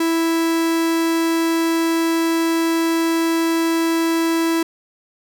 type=tone; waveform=45% pulse; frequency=329.6 Hz; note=E4; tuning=in tune; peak=-16 dBFS; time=0-4.63 s; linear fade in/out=5 ms; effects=none